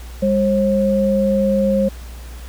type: tone pair together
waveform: sine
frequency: 201.2 / 537.1 Hz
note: G3 / C5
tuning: +45 / +45 cents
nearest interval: octave + perfect fourth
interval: 1700 cents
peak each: -16 dBFS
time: 0.22-1.89 s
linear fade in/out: 10 ms
effects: added 60 Hz sine -31 dBFS peak until 2.48 s + pink hiss -42 dBFS RMS until 2.48 s